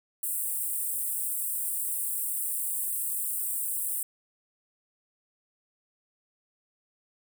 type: high-pass noise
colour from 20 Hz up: pink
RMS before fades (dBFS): -31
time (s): 0.23-4.03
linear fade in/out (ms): 2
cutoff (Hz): 8100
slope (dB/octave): 96
effects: none